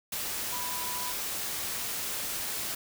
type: tone in noise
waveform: sine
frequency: 987.8 Hz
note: B5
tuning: in tune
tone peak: -38 dBFS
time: 0.52-1.12 s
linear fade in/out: 5 ms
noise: white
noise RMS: -34 dBFS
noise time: 0.12-2.75 s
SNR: -7 dB
effects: none